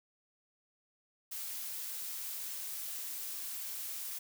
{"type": "noise", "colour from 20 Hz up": "blue", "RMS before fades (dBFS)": -41, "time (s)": [1.31, 4.19], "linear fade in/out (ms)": 10, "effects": []}